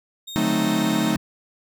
35% pulse tone, 3700 Hz, A#7, 14 cents flat, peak -31 dBFS, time 0.27-1.12 s, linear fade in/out 10 ms
45% pulse chord, F# diminished seventh, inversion none, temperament equal, 185 / 220 / 261.6 / 311.1 Hz, F#3 / A3 / C4 / Eb4, 0 / 0 / 0 / 0 cents, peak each -27 / -23 / -28 / -24 dBFS, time 0.36-1.16 s, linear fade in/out 0 ms
sine tone with vibrato, 150 Hz, D3, 37 cents sharp, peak -30 dBFS, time 0.36-1.17 s, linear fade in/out 5 ms, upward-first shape triangle, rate 10 Hz, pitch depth 110 cents each way
effects none

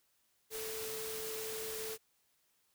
sine tone in noise, 440 Hz, A4, in tune, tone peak -42 dBFS, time 0.5-1.98 s, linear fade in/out 50 ms, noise white, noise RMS -43 dBFS, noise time 0.5-1.98 s, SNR -2 dB, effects white hiss -75 dBFS RMS until 2.74 s

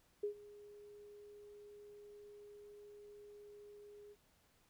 sine tone with ADSR envelope, 413 Hz, G#4, 10 cents flat, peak -34 dBFS, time 0.23-4.16 s, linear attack 8 ms, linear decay 97 ms, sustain -20 dB, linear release 46 ms, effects pink hiss -73 dBFS RMS until 4.69 s

